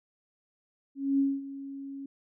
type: tone with ADSR envelope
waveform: sine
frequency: 275.3 Hz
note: C#4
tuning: 12 cents flat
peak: -21 dBFS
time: 0.95-2.06 s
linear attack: 240 ms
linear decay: 220 ms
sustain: -16 dB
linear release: 4 ms
effects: none